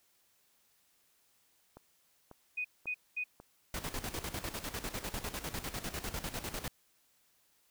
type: click train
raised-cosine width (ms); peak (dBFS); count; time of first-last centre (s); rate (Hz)
1; -36; 8; 1.77-5.574; 1.84
type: tone bursts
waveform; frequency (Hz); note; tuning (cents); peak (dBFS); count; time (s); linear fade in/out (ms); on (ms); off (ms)
sine; 2489; D#7; 0; -33; 3; 2.57-3.241; 10; 77; 220
type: noise with tremolo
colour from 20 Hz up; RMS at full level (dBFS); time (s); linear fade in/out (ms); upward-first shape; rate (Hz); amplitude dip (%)
pink; -38; 3.74-6.68; 2; square; 10; 70
effects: white hiss -71 dBFS RMS until 7.7 s